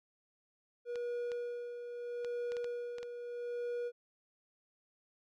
triangle tone with tremolo, 481.2 Hz, B4, 45 cents flat, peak -33 dBFS, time 0.85-3.92 s, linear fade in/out 50 ms, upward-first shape sine, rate 0.77 Hz, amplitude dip 55%
clicks, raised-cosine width 0.2 ms, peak -31 dBFS, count 8, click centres 0.957 / 1.318 / 2.247 / 2.52 / 2.568 / 2.644 / 2.984 / 3.03 s
effects none

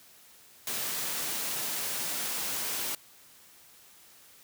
white high-pass noise, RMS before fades -33 dBFS, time 0.67-2.95 s, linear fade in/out 2 ms, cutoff 120 Hz, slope 12 dB/octave, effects white hiss -56 dBFS RMS until 4.43 s + high-pass 60 Hz 12 dB/octave

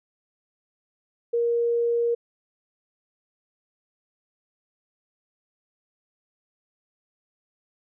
sine tone, 470.5 Hz, A#4, 16 cents sharp, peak -20 dBFS, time 1.33-2.15 s, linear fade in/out 10 ms, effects none

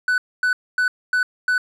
triangle tone bursts, 1494 Hz, F#6, 16 cents sharp, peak -14 dBFS, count 5, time 0.08-1.58 s, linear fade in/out 2 ms, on 100 ms, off 250 ms, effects resampled to 32000 Hz

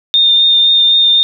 sine tone with vibrato, 3637 Hz, A#7, 43 cents flat, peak -6 dBFS, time 0.14-1.23 s, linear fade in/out 0 ms, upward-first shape triangle, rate 3.9 Hz, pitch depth 16 cents each way, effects none

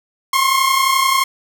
sawtooth tone pair together, 1055 / 1086.5 Hz, C6 / C#6, +14 / -35 cents, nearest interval minor second, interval 51 cents, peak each -12 dBFS, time 0.33-1.24 s, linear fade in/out 5 ms, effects none

